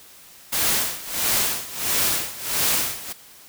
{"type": "noise with tremolo", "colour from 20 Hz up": "white", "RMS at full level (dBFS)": -20, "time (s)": [0.52, 3.13], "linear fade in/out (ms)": 10, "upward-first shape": "sine", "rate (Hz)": 1.5, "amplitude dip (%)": 85, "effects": ["white hiss -47 dBFS RMS until 3.48 s"]}